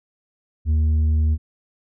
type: tone with tanh clipping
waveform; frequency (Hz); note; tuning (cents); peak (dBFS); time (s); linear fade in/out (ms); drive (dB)
sine; 77.7; D#2; -2; -16; 0.65-1.38; 50; 4
effects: none